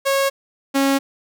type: tone pair in turn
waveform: sawtooth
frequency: 548 / 274 Hz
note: C#5 / C#4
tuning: -20 / -20 cents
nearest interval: octave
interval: 1200 cents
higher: first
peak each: -12 / -11 dBFS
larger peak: second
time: 0.05-0.3 / 0.74-0.99 s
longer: neither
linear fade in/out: 20 ms
effects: none